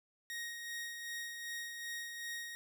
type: tone with tremolo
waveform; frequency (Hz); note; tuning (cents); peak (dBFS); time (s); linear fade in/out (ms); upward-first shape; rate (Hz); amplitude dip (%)
sawtooth; 1874; A#6; +9; -36; 0.3-2.55; 0; sine; 2.6; 40
effects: none